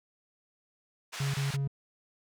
pink band-pass noise, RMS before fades -40 dBFS, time 1.12-1.57 s, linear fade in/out 20 ms, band 1100 to 7100 Hz, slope 12 dB/octave
triangle tone bursts, 138.59 Hz, C#3, in tune, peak -26 dBFS, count 3, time 1.2-1.676 s, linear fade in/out 5 ms, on 140 ms, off 28 ms
effects none

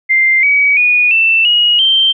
sine tone with pitch steps, 2093 / 2269 / 2460 / 2668 / 2892 / 3136 Hz, C7 / C#7 / D#7 / E7 / F#7 / G7, 0 / +40 / -20 / +20 / -40 / 0 cents, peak -7 dBFS, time 0.09-2.13 s, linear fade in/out 20 ms, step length 340 ms, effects none

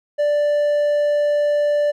triangle tone, 587.3 Hz, D5, in tune, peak -13 dBFS, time 0.18-1.92 s, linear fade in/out 20 ms, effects none

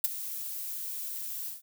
violet noise with ADSR envelope, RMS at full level -22 dBFS, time 0.04-1.62 s, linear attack 4 ms, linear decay 22 ms, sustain -15 dB, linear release 140 ms, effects none

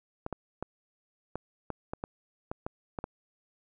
clicks, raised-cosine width 1 ms, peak -20 dBFS, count 11, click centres 0.264 / 0.327 / 0.626 / 1.356 / 1.703 / 1.935 / 2.039 / 2.515 / 2.665 / 2.988 / 3.041 s, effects none

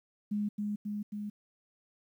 sine tone with echo, 207.7 Hz, G#3, in tune, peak -29 dBFS, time 0.31-0.49 s, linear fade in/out 10 ms, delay 270 ms, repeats 3, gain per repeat -2 dB, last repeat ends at 1.3 s, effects 11-bit

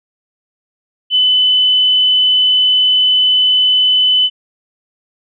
sine tone, 3013 Hz, F#7, 31 cents sharp, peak -8 dBFS, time 1.1-4.3 s, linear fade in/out 50 ms, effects none

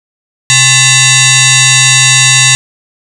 sine tone with frequency modulation, 2013 Hz, B6, 33 cents sharp, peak -3 dBFS, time 0.5-2.55 s, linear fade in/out 0 ms, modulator 942 Hz, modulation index 6.6, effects none

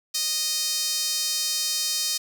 sawtooth tone with high-pass filter, 620 Hz, D#5, 6 cents flat, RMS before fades -26 dBFS, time 0.14-2.18 s, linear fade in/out 10 ms, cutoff 5000 Hz, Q 2, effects none

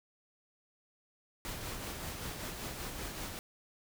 pink noise with tremolo, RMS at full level -40 dBFS, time 1.45-3.39 s, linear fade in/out 0 ms, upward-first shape sine, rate 5.2 Hz, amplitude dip 35%, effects none

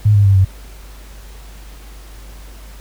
sine tone with pitch steps, 104.9 / 101.44 / 98.1 / 94.87 Hz, G#2 / G#2 / G2 / F#2, +18 / -40 / +2 / +44 cents, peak -7 dBFS, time 0.05-0.45 s, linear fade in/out 10 ms, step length 100 ms, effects added 50 Hz sine -34 dBFS peak until 2.8 s + pink hiss -43 dBFS RMS until 2.8 s

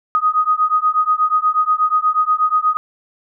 sine beating tone pair, 1244.5 / 1252.8 Hz, D#6 / D#6, 0 / +11 cents, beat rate 8.3 Hz, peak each -16 dBFS, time 0.15-2.77 s, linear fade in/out 0 ms, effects none

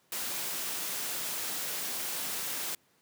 white noise, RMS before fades -35 dBFS, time 0.12-2.75 s, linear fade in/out 2 ms, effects pink hiss -68 dBFS RMS until 3.01 s + high-pass 150 Hz 12 dB/octave

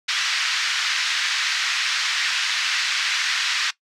pink band-pass noise, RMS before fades -23 dBFS, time 0.08-3.71 s, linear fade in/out 10 ms, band 1500 to 5600 Hz, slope 24 dB/octave, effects noise-tail reverb RT60 0.1 s tail -18 dB re dry

